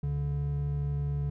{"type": "tone pair together", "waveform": "triangle", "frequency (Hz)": [71.27, 143.5], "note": ["C#2", "D3"], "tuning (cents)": [49, -40], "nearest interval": "octave", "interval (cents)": 1211, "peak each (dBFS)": [-32, -27], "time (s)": [0.03, 1.3], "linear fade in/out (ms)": 5, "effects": []}